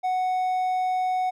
triangle tone, 740 Hz, F#5, in tune, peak -20 dBFS, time 0.03-1.31 s, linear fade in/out 20 ms, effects none

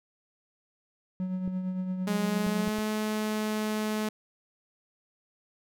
triangle tone with tremolo, 185 Hz, F#3, in tune, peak -25 dBFS, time 1.2-2.69 s, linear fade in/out 0 ms, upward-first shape triangle, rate 8.8 Hz, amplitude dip 50%
clicks, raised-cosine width 3 ms, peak -27 dBFS, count 4, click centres 1.477 / 2.466 / 2.678 / 2.786 s
sawtooth tone with pitch glide, 207.7 to 214.5 Hz, G#3 to A3, 0 to -44 cents, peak -24 dBFS, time 2.07-4.09 s, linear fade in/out 5 ms, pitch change +56 cents, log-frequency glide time 2.2-2.79 s
effects none

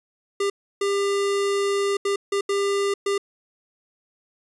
square tone bursts at uneven times, 399.5 Hz, G4, 33 cents sharp, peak -21 dBFS, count 6, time 0.4-0.5 / 0.81-1.97 / 2.05-2.16 / 2.32-2.41 / 2.49-2.94 / 3.06-3.18 s, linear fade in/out 5 ms, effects resampled to 24000 Hz

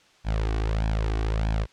sawtooth tone with flanger, 54.1 Hz, A1, 29 cents flat, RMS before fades -25 dBFS, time 0.24-1.67 s, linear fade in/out 50 ms, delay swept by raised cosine 1.2 to 2.7 ms, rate 1.6 Hz, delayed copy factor +0.7, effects white hiss -58 dBFS RMS until 1.72 s + low-pass 5000 Hz 12 dB/octave

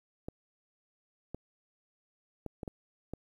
clicks, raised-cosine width 2 ms, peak -25 dBFS, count 6, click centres 0.285 / 1.346 / 2.463 / 2.632 / 2.678 / 3.136 s, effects 10-bit

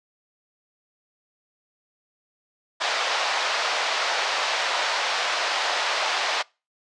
pink band-pass noise, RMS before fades -25 dBFS, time 2.8-6.43 s, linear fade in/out 20 ms, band 620 to 5300 Hz, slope 24 dB/octave, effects noise-tail reverb RT60 0.3 s tail -26 dB re dry + resampled to 22050 Hz

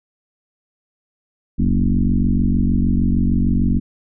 sine tone with frequency modulation, 126.8 Hz, B2, 46 cents sharp, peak -13 dBFS, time 1.58-3.8 s, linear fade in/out 20 ms, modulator 46.6 Hz, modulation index 3, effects none

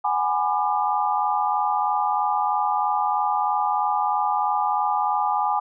sine chord, G# half-diminished seventh, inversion third, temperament just, 747.5 / 830.6 / 996.7 / 1196.1 Hz, F#5 / G#5 / B5 / D6, +17 / 0 / +16 / +31 cents, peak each -28 / -22 / -27 / -26 dBFS, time 0.04-5.6 s, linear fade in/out 10 ms, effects none

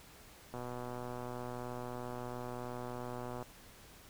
click train, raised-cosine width 1 ms, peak -29 dBFS, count 356, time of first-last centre 0.54-3.426 s, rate 123 Hz, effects pink hiss -57 dBFS RMS until 4.09 s

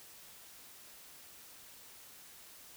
silence, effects white hiss -55 dBFS RMS until 2.76 s

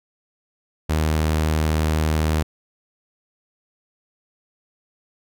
sawtooth tone, 78 Hz, D#2, 5 cents sharp, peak -14 dBFS, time 0.89-2.43 s, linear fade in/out 10 ms, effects none

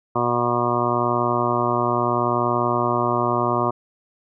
harmonic tone, 120.7 Hz, B2, 39 cents flat, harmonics 1 / 2 / 3 / 4 / 5 / 6 / 7 / 8 / 9 / 10, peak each -28 / -28 / -25 / -33 / -27 / -27 / -37 / -26 / -25 / -27 dBFS, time 0.15-3.71 s, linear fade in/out 10 ms, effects none

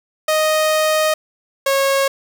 sawtooth tone pair in turn, 622.3 / 547.1 Hz, D#5 / C#5, 0 / -23 cents, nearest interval major second, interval 223 cents, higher first, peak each -10 dBFS, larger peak neither, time 0.28-1.14 / 1.66-2.08 s, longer first, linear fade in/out 5 ms, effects none

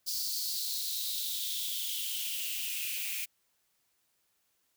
blue noise with high-pass filter sweep, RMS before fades -35 dBFS, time 0.06-3.26 s, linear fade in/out 20 ms, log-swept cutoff 4800 to 2400 Hz, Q 5.8, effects white hiss -75 dBFS RMS until 4.76 s

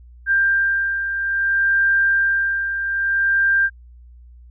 sine beating tone pair, 1587 / 1587.6 Hz, G6 / G6, +21 / +22 cents, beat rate 0.6 Hz, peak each -24 / -16 dBFS, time 0.26-3.7 s, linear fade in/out 50 ms, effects added 60 Hz sine -41 dBFS peak until 4.5 s

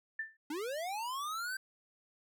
sine tone with exponential decay, 1776 Hz, A6, 16 cents sharp, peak -32 dBFS, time 0.19-0.37 s, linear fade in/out 5 ms, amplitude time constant 39 ms
square linear sweep, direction up, 280 to 1575 Hz, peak -37 dBFS, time 0.5-1.57 s, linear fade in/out 5 ms
effects none

